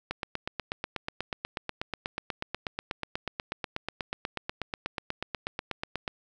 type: click train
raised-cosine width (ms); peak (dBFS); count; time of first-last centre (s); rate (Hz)
0.3; -15; 50; 0.11-6.078; 8.21
effects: none